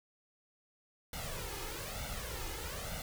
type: noise with flanger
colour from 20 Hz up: pink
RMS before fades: -41 dBFS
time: 1.13-3.02 s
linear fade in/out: 2 ms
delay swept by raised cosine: 1.4 to 2.4 ms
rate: 1.1 Hz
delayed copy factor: +0.75
effects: none